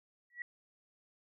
sine tone with exponential growth, 1931 Hz, B6, 39 cents flat, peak -34 dBFS, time 0.3-0.42 s, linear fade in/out 2 ms, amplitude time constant 25 ms, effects none

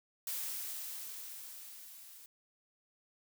blue noise with level ramp, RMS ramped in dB -38 to -55 dBFS, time 0.27-2.26 s, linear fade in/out 2 ms, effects none

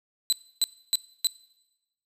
25% pulse tone bursts, 4016 Hz, B7, 28 cents sharp, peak -15 dBFS, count 4, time 0.3-1.27 s, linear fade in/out 0 ms, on 25 ms, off 290 ms, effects noise-tail reverb RT60 1.0 s tail -22 dB re dry

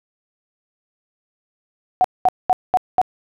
sine tone bursts, 740 Hz, F#5, in tune, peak -10 dBFS, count 5, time 2.01-3.015 s, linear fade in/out 0 ms, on 33 ms, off 210 ms, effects none

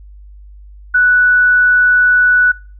sine tone, 1480 Hz, F#6, in tune, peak -7 dBFS, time 0.94-2.52 s, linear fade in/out 10 ms, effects noise-tail reverb RT60 0.4 s tail -24 dB re dry + added 50 Hz sine -34 dBFS peak until 2.79 s

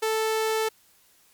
sawtooth tone, 440 Hz, A4, in tune, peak -19 dBFS, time 0.02-0.69 s, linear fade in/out 10 ms, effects white hiss -60 dBFS RMS until 1.33 s + MP3 96 kbps

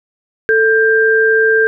sine tone pair together, 442.4 / 1587 Hz, A4 / G6, +9 / +21 cents, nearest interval octave + minor seventh, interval 2212 cents, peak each -11 dBFS, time 0.49-1.67 s, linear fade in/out 0 ms, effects none

